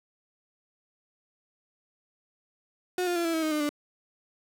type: tone with pitch steps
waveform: 35% pulse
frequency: 362.7 / 352 / 341.6 / 331.4 / 321.6 / 312.1 / 302.9 / 293.9 Hz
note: F#4 / F4 / F4 / E4 / E4 / D#4 / D#4 / D4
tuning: -34 / +14 / -38 / +9 / -43 / +5 / -46 / +1 cents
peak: -24 dBFS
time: 2.98-3.692 s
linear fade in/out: 2 ms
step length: 89 ms
effects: none